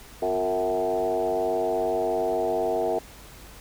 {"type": "tone with frequency modulation", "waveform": "sine", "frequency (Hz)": 554.4, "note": "C#5", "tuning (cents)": 0, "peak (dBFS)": -22, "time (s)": [0.22, 2.99], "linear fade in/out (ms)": 5, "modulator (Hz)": 97.6, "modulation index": 2.2, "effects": ["added 50 Hz sine -49 dBFS peak until 3.6 s", "pink hiss -47 dBFS RMS until 3.6 s"]}